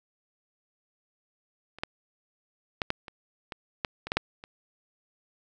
clicks, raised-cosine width 0.3 ms, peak -29 / -12 / -11 / -10 / -25 / -20 / -11 / -21 / -11 / -7 / -26 dBFS, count 11, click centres 1.786 / 1.835 / 2.818 / 2.904 / 3.082 / 3.522 / 3.848 / 4.07 / 4.119 / 4.17 / 4.439 s, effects none

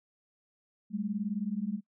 sine beating tone pair, 195.9 / 214.9 Hz, G3 / A3, -1 / -41 cents, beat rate 19 Hz, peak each -34 / -33 dBFS, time 0.9-1.81 s, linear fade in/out 50 ms, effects noise-tail reverb RT60 0.1 s tail -25 dB re dry

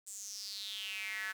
square tone with high-pass filter sweep, 101.3 Hz, G#2, 43 cents flat, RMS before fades -42 dBFS, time 0.06-1.33 s, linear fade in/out 20 ms, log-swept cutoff 8000 to 1600 Hz, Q 6.3, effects 10-bit

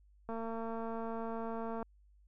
click train, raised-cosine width 1 ms, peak -28 dBFS, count 350, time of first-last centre 0.29-1.827 s, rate 227 Hz, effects added 50 Hz sine -61 dBFS peak until 2.27 s

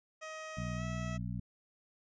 15% pulse tone with pitch glide, 630 to 649.6 Hz, D#5 to E5, +21 to -26 cents, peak -36 dBFS, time 0.21-1.18 s, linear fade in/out 20 ms, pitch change +53 cents, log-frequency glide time 0.76-0.83 s
harmonic tone, 60.8 Hz, B1, 26 cents flat, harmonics 1 / 2 / 3 / 4, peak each -43 / -39 / -40 / -48 dBFS, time 0.57-1.4 s, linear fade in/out 5 ms
effects resampled to 16000 Hz

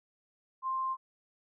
sine tone, 1051 Hz, C6, 7 cents sharp, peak -30 dBFS, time 0.62-0.97 s, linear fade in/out 50 ms, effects none

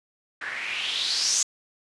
blue noise with low-pass filter sweep, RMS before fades -27 dBFS, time 0.41-1.43 s, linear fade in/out 5 ms, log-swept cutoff 1600 to 6800 Hz, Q 4.8, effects resampled to 24000 Hz

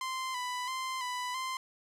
sawtooth tone with vibrato, 1017 Hz, C6, 50 cents flat, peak -30 dBFS, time 0.01-1.57 s, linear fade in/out 2 ms, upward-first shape square, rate 1.5 Hz, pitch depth 41 cents each way, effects low-pass 10000 Hz 12 dB/octave + 12-bit

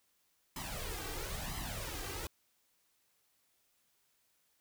pink noise with flanger, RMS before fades -41 dBFS, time 0.56-2.27 s, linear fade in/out 2 ms, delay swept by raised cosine 0.98 to 2.58 ms, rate 1 Hz, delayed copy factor +0.75, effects white hiss -75 dBFS RMS until 4.6 s

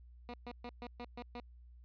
15% pulse tone bursts, 241.8 Hz, B3, 36 cents flat, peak -37 dBFS, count 7, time 0.29-1.399 s, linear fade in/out 0 ms, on 47 ms, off 130 ms, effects added 60 Hz sine -54 dBFS peak until 1.84 s + resampled to 11025 Hz

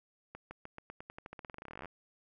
accelerating click train, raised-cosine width 0.5 ms, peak -30 dBFS, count 28, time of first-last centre 0.35-1.857 s, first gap 160 ms, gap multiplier 0.9, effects none

